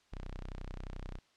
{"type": "tone", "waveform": "sawtooth", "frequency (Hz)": 31.42, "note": "B0", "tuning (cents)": 31, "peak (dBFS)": -37, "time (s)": [0.12, 1.19], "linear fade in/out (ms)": 10, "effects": ["white hiss -69 dBFS RMS until 1.36 s", "low-pass 5000 Hz 12 dB/octave"]}